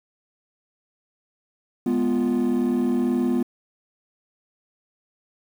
triangle chord, F diminished, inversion first, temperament equal, 207.7 / 246.9 / 349.2 Hz, Ab3 / Cb4 / F4, 0 / 0 / 0 cents, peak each -24 / -18 / -23 dBFS, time 1.86-3.43 s, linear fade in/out 5 ms, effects tanh soft clip ceiling -13 dBFS + 8-bit

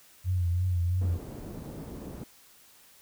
sine tone with vibrato, 89.2 Hz, F2, 37 cents sharp, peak -24 dBFS, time 0.24-1.19 s, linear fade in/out 50 ms, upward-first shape triangle, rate 3 Hz, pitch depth 71 cents each way
white low-pass noise, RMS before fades -41 dBFS, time 1.01-2.24 s, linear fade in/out 5 ms, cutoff 310 Hz, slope 12 dB/octave
effects white hiss -57 dBFS RMS until 3.01 s

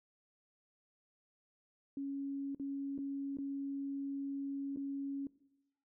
sine tone with dropouts, 277.2 Hz, C#4, in tune, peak -37 dBFS, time 1.97-5.27 s, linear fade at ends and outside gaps 2 ms, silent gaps 2.548-2.597 / 2.979-2.987 / 3.371-3.385 / 4.762-4.771 s, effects noise-tail reverb RT60 0.9 s tail -20 dB re dry

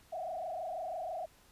sine tone with frequency modulation, 692 Hz, F5, 16 cents flat, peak -36 dBFS, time 0.12-1.26 s, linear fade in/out 10 ms, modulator 26.1 Hz, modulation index 2.4, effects pink hiss -63 dBFS RMS until 1.51 s + resampled to 32000 Hz

